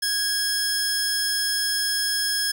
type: tone pair together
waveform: sawtooth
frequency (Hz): 1646 / 5226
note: G#6 / E8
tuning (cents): -16 / -16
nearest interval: octave + minor sixth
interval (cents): 2000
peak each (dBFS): -23 / -21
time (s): 0.02-2.52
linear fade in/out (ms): 10
effects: none